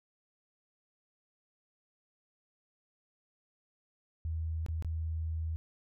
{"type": "tone with dropouts", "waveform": "sine", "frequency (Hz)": 80.5, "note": "E2", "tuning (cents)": -41, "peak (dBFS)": -32, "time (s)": [4.25, 5.56], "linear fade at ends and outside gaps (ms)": 0, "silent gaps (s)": [[4.663, 4.685], [4.824, 4.847]], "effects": []}